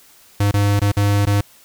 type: tone with dropouts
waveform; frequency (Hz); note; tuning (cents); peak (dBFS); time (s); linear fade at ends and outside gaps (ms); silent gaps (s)
square; 101.6; G#2; -38; -14; 0.4-1.41; 5; 0.513-0.539 / 0.795-0.816 / 0.918-0.968 / 1.254-1.269
effects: white hiss -49 dBFS RMS until 1.64 s